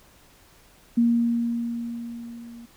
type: tone with level ramp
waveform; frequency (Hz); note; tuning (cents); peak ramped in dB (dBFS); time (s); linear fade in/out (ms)
sine; 234.7; A#3; +12; -15 to -40; 0.97-2.66; 10
effects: pink hiss -55 dBFS RMS until 2.76 s